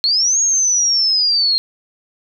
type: linear two-way sweep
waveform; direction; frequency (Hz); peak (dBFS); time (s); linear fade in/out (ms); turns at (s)
sine; up then down; 4186 to 6645 to 4186; -12; 0.04-1.58; 0; 0.39
effects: none